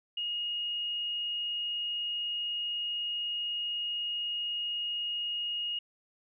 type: tone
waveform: sine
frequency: 2868 Hz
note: F7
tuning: 45 cents sharp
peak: -31 dBFS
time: 0.17-5.79 s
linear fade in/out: 5 ms
effects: none